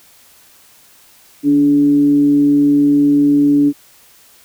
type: tone with frequency modulation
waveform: sine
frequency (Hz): 287.9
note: D4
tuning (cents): -34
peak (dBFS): -8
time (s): 1.43-3.73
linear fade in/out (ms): 50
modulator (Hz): 138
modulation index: 0.23
effects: white hiss -47 dBFS RMS until 4.44 s